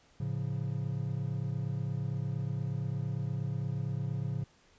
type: chord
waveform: triangle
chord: A augmented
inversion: none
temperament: equal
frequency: 110 / 138.59 / 174.61 Hz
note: A2 / C#3 / E#3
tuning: 0 / 0 / 0 cents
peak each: -34 / -32 / -38 dBFS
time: 0.2-4.44 s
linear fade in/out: 5 ms
effects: pink hiss -64 dBFS RMS until 4.78 s + resampled to 16000 Hz